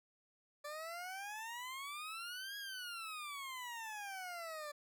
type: exponential two-way sweep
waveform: 20% pulse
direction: up then down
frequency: 581 to 1661.2 to 581 Hz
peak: -39 dBFS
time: 0.64-4.72 s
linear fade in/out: 10 ms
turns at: 2.57 s
effects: none